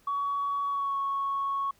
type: tone with pitch glide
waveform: sine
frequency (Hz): 1127 to 1105.7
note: C#6 to C#6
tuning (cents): +28 to -5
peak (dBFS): -26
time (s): 0.07-1.71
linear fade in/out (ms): 5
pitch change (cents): -33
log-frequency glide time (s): 0.68-0.97
effects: tanh soft clip ceiling -22 dBFS + pink hiss -64 dBFS RMS until 1.79 s